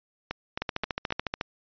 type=two click trains; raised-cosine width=0.3 ms; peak=-12 / -14 dBFS; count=12 / 4; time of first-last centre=0.62-1.411 / 0.31-1.106 s; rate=13.9 / 3.77 Hz; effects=resampled to 11025 Hz